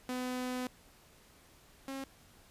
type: tone pair in turn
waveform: sawtooth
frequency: 251.9 / 270.2 Hz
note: B3 / C#4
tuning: +34 / -44 cents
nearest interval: minor second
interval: 122 cents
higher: second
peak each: -31 / -35 dBFS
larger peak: first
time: 0.09-0.67 / 1.88-2.04 s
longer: first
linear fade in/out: 2 ms
effects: pink hiss -61 dBFS RMS until 2.5 s + resampled to 32000 Hz